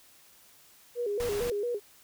sine tone with vibrato, 444.1 Hz, A4, 16 cents sharp, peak -28 dBFS, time 0.95-1.8 s, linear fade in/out 50 ms, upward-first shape square, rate 4.4 Hz, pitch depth 140 cents each way
pink noise, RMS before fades -38 dBFS, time 1.2-1.5 s, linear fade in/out 0 ms
effects white hiss -58 dBFS RMS until 2.03 s

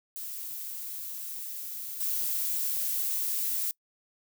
violet noise with level steps, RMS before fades -38 / -30 dBFS, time 0.16-3.71 s, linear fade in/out 0 ms, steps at 2 s, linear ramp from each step 10 ms, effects noise-tail reverb RT60 0.1 s tail -25 dB re dry

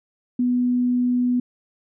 sine tone, 246.9 Hz, B3, in tune, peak -17 dBFS, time 0.39-1.4 s, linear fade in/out 5 ms, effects none

